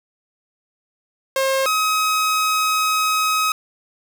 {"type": "tone pair in turn", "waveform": "sawtooth", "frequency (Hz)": [535, 1268.9], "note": ["C5", "D#6"], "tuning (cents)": [38, 34], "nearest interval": "octave + minor third", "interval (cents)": 1496, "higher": "second", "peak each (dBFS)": -13, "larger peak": "neither", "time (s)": [[1.36, 1.66], [1.66, 3.52]], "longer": "second", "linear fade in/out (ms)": 2, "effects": []}